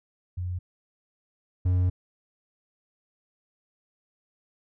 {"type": "tone pair in turn", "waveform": ["sine", "triangle"], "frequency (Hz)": [89.7, 90.69], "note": ["F2", "F#2"], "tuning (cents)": [47, -34], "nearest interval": "unison", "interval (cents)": 19, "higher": "second", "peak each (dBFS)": [-28, -18], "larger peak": "second", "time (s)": [[0.37, 0.59], [1.65, 1.9]], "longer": "second", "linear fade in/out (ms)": 10, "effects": []}